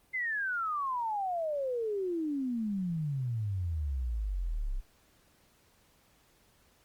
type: exponential sweep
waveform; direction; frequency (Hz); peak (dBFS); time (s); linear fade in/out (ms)
sine; down; 2093 to 30.87; -30; 0.13-4.81; 20
effects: pink hiss -66 dBFS RMS until 6.84 s + Opus 32 kbps